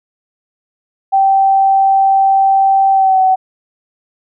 sine tone with pitch glide, 778 to 755 Hz, G5 to F#5, -13 to +35 cents, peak -7 dBFS, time 1.12-3.36 s, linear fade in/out 20 ms, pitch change -52 cents, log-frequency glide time 2.92-3.21 s, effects none

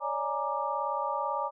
sine tone cluster, 559 / 597 / 837 / 937 / 1182 Hz, C#5 / D5 / G#5 / A#5 / D6, +14 / +28 / +13 / +9 / +11 cents, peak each -36 / -38 / -35 / -33 / -34 dBFS, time 0-1.51 s, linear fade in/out 50 ms, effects none

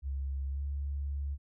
sine tone with pitch glide, 68.3 to 70.5 Hz, C#2 to C#2, -25 to +30 cents, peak -32 dBFS, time 0.02-1.38 s, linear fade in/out 50 ms, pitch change +55 cents, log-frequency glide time 0.51-0.61 s, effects none

